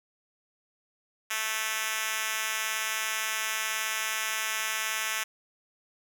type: tone with high-pass filter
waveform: 5% pulse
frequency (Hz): 219.1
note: A3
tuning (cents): -7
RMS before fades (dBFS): -31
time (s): 1.3-5.24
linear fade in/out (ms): 10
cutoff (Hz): 1600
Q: 0.57
effects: none